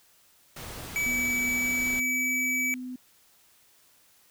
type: noise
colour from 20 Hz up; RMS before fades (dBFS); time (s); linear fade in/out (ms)
pink; -40; 0.56-2; 5
type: tone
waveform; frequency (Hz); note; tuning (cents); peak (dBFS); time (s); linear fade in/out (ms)
square; 2291; D7; -44; -26; 0.96-2.74; 0
type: tone with pitch glide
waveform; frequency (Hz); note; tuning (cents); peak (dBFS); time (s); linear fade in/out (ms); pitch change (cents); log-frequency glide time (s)
sine; 245.2 to 252.7; B3 to B3; -12 to +40; -34; 1.06-2.96; 5; +52; 1.47-2.25
effects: white hiss -61 dBFS RMS until 4.3 s